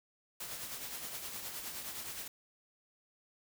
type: noise with tremolo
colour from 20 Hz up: white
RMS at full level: -41 dBFS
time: 0.4-2.28 s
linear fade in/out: 5 ms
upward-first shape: triangle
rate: 9.6 Hz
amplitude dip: 50%
effects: none